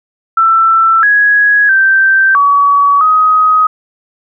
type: tone with pitch steps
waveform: sine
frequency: 1334 / 1666 / 1562 / 1134 / 1259 Hz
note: E6 / G#6 / G6 / C#6 / D#6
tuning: +20 / +5 / -7 / +39 / +20 cents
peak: -5 dBFS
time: 0.37-3.67 s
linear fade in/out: 5 ms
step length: 660 ms
effects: none